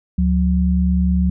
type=tone pair together; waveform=sine; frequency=72.19 / 181.9 Hz; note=D2 / F#3; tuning=-29 / -29 cents; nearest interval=octave + major third; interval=1600 cents; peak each=-16 dBFS; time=0.18-1.3 s; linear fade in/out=5 ms; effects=none